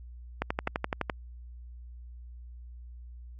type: click train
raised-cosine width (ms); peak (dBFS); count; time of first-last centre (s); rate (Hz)
0.5; -13; 9; 0.42-1.098; 11.8
effects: added 60 Hz sine -43 dBFS peak until 3.39 s + AAC 32 kbps